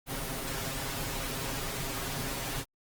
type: noise with comb filter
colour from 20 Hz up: pink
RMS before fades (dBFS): -35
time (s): 0.06-2.65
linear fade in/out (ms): 50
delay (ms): 7.4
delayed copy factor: +0.75
effects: Opus 24 kbps